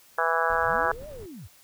harmonic tone, 164.81 Hz, E3, in tune, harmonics 3 / 4 / 5 / 6 / 7 / 8 / 9 / 10, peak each -30 / -30 / -30 / -30 / -30 / -30 / -30 / -30 dBFS, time 0.18-0.92 s, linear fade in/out 5 ms
brown noise with tremolo, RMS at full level -41 dBFS, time 0.5-1.26 s, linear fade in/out 2 ms, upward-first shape triangle, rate 10 Hz, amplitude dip 45%
sine linear two-way sweep, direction up then down, 38.79 to 622.3 to 62.5 Hz, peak -39 dBFS, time 0.61-1.48 s, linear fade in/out 20 ms, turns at 1.08 s
effects white hiss -56 dBFS RMS until 1.63 s

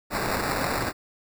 violet noise with sample-and-hold, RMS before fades -27 dBFS, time 0.1-0.93 s, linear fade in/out 50 ms, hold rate 3150 Hz, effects none

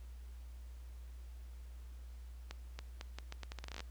accelerating click train, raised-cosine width 0.2 ms, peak -27 dBFS, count 16, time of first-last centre 2.51-3.804 s, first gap 280 ms, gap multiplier 0.79, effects added 60 Hz sine -47 dBFS peak until 3.9 s + pink hiss -67 dBFS RMS until 3.9 s

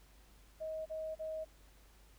sine tone bursts, 632 Hz, D#5, 27 cents sharp, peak -38 dBFS, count 3, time 0.6-1.45 s, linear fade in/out 20 ms, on 260 ms, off 35 ms, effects added 50 Hz sine -61 dBFS peak until 2.18 s + pink hiss -66 dBFS RMS until 2.18 s

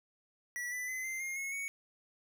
square tone with pitch steps, 1946 / 1990.3 / 2036 / 2082 / 2129 / 2178 / 2228 Hz, B6 / B6 / C7 / C7 / C7 / C#7 / C#7, -26 / +13 / -48 / -9 / +30 / -31 / +8 cents, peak -37 dBFS, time 0.56-1.68 s, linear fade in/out 0 ms, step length 160 ms, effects none

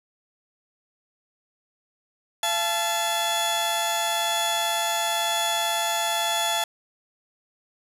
sawtooth tone cluster, 681 / 871 / 3406 Hz, F5 / A5 / G#7, -44 / -18 / +43 cents, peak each -24 / -23 / -24 dBFS, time 2.43-6.64 s, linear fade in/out 2 ms, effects resampled to 32000 Hz + 7-bit

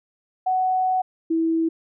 sine tone pair in turn, 745 / 326.5 Hz, F#5 / E4, +12 / -17 cents, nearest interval octave + major second, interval 1429 cents, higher first, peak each -18 dBFS, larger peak neither, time 0.46-1.02 / 1.3-1.69 s, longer first, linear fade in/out 10 ms, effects none

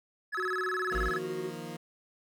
triangle tone with vibrato, 1479 Hz, F#6, 1 cent flat, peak -29 dBFS, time 0.32-1.19 s, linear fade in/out 20 ms, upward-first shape square, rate 19 Hz, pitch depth 240 cents each way
triangle tone with tremolo, 370 Hz, F#4, in tune, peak -30 dBFS, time 0.37-1.51 s, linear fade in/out 20 ms, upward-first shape triangle, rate 14 Hz, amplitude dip 45%
20% pulse chord, Eb suspended second, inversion none, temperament equal, 155.56 / 174.61 / 233.1 Hz, Eb3 / F3 / Bb3, 0 / 0 / 0 cents, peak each -38 dBFS, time 0.91-1.77 s, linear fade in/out 10 ms
sine tone, 53.4 Hz, G#1, 49 cents sharp, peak -30 dBFS, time 0.94-1.1 s, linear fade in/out 20 ms
effects none

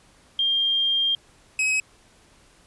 sine / 45% pulse tone pair in turn, 3201 / 2548 Hz, G7 / D#7, +36 / +41 cents, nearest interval major third, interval 395 cents, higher first, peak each -19 / -20 dBFS, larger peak first, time 0.39-1.15 / 1.59-1.8 s, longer first, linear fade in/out 2 ms, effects pink hiss -56 dBFS RMS until 2.66 s + resampled to 24000 Hz

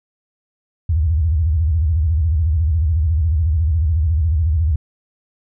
sine tone with vibrato, 79 Hz, D#2, 27 cents sharp, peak -13 dBFS, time 0.89-4.76 s, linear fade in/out 5 ms, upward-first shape square, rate 14 Hz, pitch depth 160 cents each way, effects none

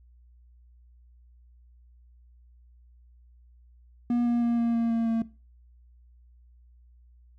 triangle tone with pitch steps, 240 / 237.8 / 235.6 / 233.4 / 231.3 / 229.2 / 227.1 Hz, B3 / A#3 / A#3 / A#3 / A#3 / A#3 / A#3, -49 / +35 / +19 / +2 / -13 / -29 / -45 cents, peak -20 dBFS, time 4.1-5.22 s, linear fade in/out 2 ms, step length 160 ms, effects noise-tail reverb RT60 0.3 s tail -18 dB re dry + added 60 Hz sine -53 dBFS peak until 7.38 s

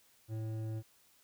sine tone with hard clipping, 110.3 Hz, A2, 5 cents sharp, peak -38 dBFS, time 0.28-0.83 s, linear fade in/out 50 ms, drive 10 dB, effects white hiss -67 dBFS RMS until 1.23 s

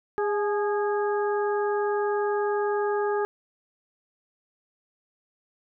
harmonic tone with a mistuned harmonic, 410.7 Hz, G#4, 19 cents flat, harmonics 1 / 2 / 3 / 4, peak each -24 / -30 / -34 / -36 dBFS, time 0.18-3.25 s, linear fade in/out 0 ms, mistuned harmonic 2, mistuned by +44 cents, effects none

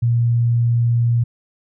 sine tone, 118.2 Hz, A#2, 24 cents sharp, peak -13 dBFS, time 0.02-1.24 s, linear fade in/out 10 ms, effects none

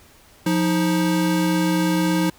square tone pair together, 176.7 / 314.8 Hz, F3 / D#4, +21 / +20 cents, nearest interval minor seventh, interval 999 cents, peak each -21 dBFS, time 0.46-2.3 s, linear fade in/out 5 ms, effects pink hiss -51 dBFS RMS until 2.38 s

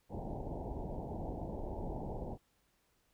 pink low-pass noise, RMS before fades -41 dBFS, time 0.09-2.38 s, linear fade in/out 50 ms, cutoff 910 Hz, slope 96 dB/octave, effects pink hiss -75 dBFS RMS until 3.13 s

